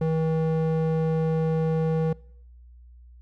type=tone with band-pass filter; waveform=square; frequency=160.3 Hz; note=E3; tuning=48 cents flat; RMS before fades=-24 dBFS; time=0.01-2.13 s; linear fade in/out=5 ms; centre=330 Hz; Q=2.7; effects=noise-tail reverb RT60 0.7 s tail -24 dB re dry + added 60 Hz sine -46 dBFS peak until 3.21 s